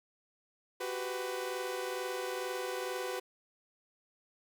sawtooth tone cluster, 370.3 / 392.5 / 498.9 Hz, F#4 / G4 / B4, +1 / +2 / +17 cents, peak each -36 / -39 / -34 dBFS, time 0.8-3.2 s, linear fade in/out 10 ms, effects none

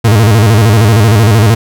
40% pulse tone with vibrato, 108.6 Hz, A2, 22 cents flat, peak -3 dBFS, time 0.04-1.55 s, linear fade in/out 10 ms, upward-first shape square, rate 13 Hz, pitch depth 110 cents each way, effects none

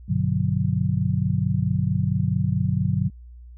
sine chord, G major seventh, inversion none, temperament just, 98 / 122.5 / 147 / 183.75 Hz, G2 / B2 / D3 / F#3, 0 / -14 / +2 / -12 cents, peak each -25 dBFS, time 0.08-3.1 s, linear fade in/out 20 ms, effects added 60 Hz sine -40 dBFS peak until 3.57 s

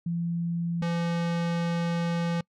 sine / square tone pair in turn, 170 / 170 Hz, F3 / F3, -46 / -46 cents, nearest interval unison, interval 0 cents, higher neither, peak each -26 dBFS, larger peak neither, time 0.06-0.82 / 0.82-2.41 s, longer second, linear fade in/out 5 ms, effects noise-tail reverb RT60 0.1 s tail -25 dB re dry + low-pass 5000 Hz 12 dB/octave

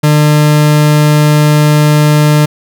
40% pulse tone, 150 Hz, D3, 37 cents sharp, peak -4 dBFS, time 0.03-2.46 s, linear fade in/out 10 ms, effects none

